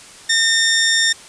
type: tone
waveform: 15% pulse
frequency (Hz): 1820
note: A#6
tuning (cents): -42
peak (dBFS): -7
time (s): 0.29-1.13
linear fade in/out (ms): 10
effects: white hiss -40 dBFS RMS until 1.28 s + resampled to 22050 Hz